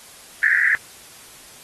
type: band-pass noise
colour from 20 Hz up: pink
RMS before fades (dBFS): -17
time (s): 0.43-0.75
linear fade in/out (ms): 0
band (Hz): 1600 to 2000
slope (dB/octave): 96
effects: white hiss -44 dBFS RMS until 1.63 s + AAC 32 kbps